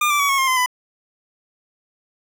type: tone with pitch steps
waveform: 25% pulse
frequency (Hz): 1205 / 1168 / 1132.1 / 1097.4 / 1063.7 / 1031 / 999.3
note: D6 / D6 / C#6 / C#6 / C6 / C6 / B5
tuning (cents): +44 / -10 / +36 / -18 / +28 / -26 / +20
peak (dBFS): -12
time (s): 0.01-0.661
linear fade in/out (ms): 5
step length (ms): 93
effects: none